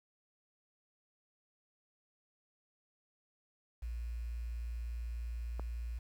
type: tone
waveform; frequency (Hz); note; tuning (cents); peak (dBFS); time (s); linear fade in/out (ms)
sine; 58.27; A#1; 0; -37; 3.82-5.99; 10
type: click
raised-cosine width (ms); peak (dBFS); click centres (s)
1; -29; 5.596
effects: 10-bit